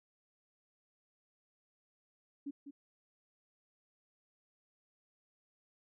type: tone with echo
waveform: sine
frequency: 282.9 Hz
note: C#4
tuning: 35 cents sharp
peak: -38 dBFS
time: 2.46-2.51 s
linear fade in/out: 10 ms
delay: 200 ms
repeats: 1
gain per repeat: -8 dB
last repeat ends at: 2.71 s
effects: none